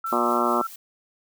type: tone with vibrato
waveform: sine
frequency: 1331 Hz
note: E6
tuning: 16 cents sharp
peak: -26 dBFS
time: 0.04-0.67 s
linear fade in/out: 5 ms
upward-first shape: sine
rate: 3.6 Hz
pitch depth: 14 cents each way
type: noise with tremolo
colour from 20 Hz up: blue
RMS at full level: -41 dBFS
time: 0.06-0.76 s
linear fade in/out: 5 ms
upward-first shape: triangle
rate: 4.8 Hz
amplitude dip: 45%
type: harmonic tone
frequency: 120 Hz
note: B2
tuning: 49 cents flat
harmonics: 2 / 3 / 4 / 5 / 6 / 7 / 8 / 9 / 10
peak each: -28 / -27 / -33 / -29 / -30 / -31 / -31 / -28 / -27 dBFS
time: 0.12-0.62 s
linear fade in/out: 5 ms
effects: none